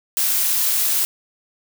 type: noise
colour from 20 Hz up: blue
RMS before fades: -19 dBFS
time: 0.17-1.05 s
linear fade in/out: 0 ms
effects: none